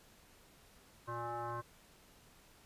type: tone with frequency modulation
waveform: sine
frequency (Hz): 119.4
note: A#2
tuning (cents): +42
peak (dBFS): -38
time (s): 1.07-1.62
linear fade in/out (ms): 20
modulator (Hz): 237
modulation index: 5.2
effects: pink hiss -63 dBFS RMS until 2.65 s + resampled to 32000 Hz